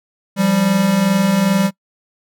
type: tone pair together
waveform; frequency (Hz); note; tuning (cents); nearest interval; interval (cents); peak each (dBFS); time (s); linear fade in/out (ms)
square; 172.93 / 195.4; F3 / G3; -17 / -5; major second; 212; -20 / -14; 0.36-1.71; 50
effects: noise-tail reverb RT60 0.1 s tail -24 dB re dry